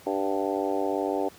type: harmonic tone with a mistuned harmonic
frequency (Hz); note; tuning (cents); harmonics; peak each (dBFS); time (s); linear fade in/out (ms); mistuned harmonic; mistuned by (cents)
98; G2; 0; 3 / 4 / 5 / 6 / 7 / 8 / 9; -31 / -30 / -32 / -33 / -34 / -34 / -36; 0.06-1.29; 10; 8; -27
effects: pink hiss -51 dBFS RMS until 1.38 s + high-pass 60 Hz 12 dB/octave